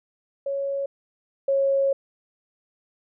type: tone pair in turn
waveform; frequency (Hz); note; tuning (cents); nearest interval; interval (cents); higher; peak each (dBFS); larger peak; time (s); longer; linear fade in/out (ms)
sine; 554.4 / 548; C#5 / C#5; 0 / -20; unison; 20; first; -24 / -18; second; 0.46-0.86 / 1.48-1.93; second; 5
effects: none